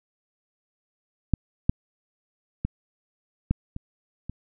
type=clicks; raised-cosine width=5 ms; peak=-7 / -6 / -13 / -9 / -21 / -21 dBFS; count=6; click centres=1.337 / 1.695 / 2.65 / 3.51 / 3.764 / 4.296 s; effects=none